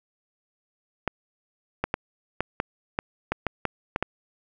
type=clicks; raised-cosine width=0.5 ms; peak=-9 dBFS; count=11; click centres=1.077 / 1.84 / 1.941 / 2.406 / 2.601 / 2.989 / 3.32 / 3.467 / 3.653 / 3.961 / 4.026 s; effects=none